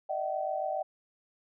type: tone cluster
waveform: sine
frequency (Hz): 605 / 652 / 763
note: D#5 / E5 / G5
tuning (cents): -49 / -19 / -47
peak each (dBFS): -34 / -36 / -33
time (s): 0.09-0.83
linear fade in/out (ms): 10
effects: none